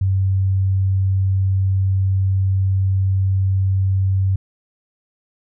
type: tone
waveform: sine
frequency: 95.8 Hz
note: G2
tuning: 39 cents flat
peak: -14 dBFS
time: 0.01-4.36 s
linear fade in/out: 5 ms
effects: none